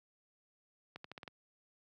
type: accelerating click train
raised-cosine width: 0.3 ms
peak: -30 dBFS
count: 6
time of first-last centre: 0.96-1.278 s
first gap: 84 ms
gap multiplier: 0.86
effects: high-pass 100 Hz 12 dB/octave